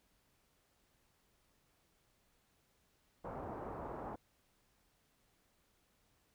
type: low-pass noise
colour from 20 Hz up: white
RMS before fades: -45 dBFS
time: 3.24-4.16 s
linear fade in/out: 10 ms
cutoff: 1000 Hz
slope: 24 dB/octave
effects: pink hiss -75 dBFS RMS until 6.34 s